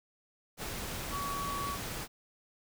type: tone in noise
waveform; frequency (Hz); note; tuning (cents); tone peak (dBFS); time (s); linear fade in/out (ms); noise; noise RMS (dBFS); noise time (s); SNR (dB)
sine; 1130; C#6; +33; -35; 1.1-1.78; 50; pink; -39; 0.57-2.08; +1
effects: none